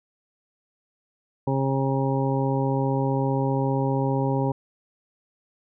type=harmonic tone; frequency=135.2 Hz; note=C#3; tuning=43 cents flat; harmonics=1 / 2 / 3 / 4 / 6 / 7; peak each=-24 / -27 / -29 / -30 / -32 / -32 dBFS; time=1.47-4.52 s; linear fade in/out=5 ms; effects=none